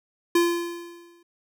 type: tone with exponential decay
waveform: square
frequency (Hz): 343.6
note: F4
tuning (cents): -28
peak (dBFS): -16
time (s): 0.35-1.23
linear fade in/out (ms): 5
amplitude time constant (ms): 190
effects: none